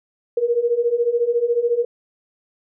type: beating tone pair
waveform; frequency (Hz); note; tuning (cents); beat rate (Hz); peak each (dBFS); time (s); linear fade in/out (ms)
sine; 465.3 / 479.3; A#4 / A#4; -3 / +48; 14; -21 / -18; 0.37-1.85; 5
effects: none